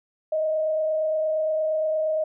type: tone with frequency modulation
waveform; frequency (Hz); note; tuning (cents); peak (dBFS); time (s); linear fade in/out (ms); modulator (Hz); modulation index
sine; 626; D#5; +10; -21; 0.32-2.24; 5; 28.6; 0.35
effects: none